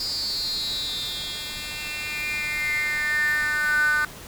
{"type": "tone with high-pass filter sweep", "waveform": "10% pulse", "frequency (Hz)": 300.3, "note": "D4", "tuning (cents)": 39, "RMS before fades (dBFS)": -26, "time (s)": [0, 4.05], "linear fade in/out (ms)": 2, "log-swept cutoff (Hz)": [4900, 1400], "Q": 9.9, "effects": ["pink hiss -41 dBFS RMS until 4.27 s"]}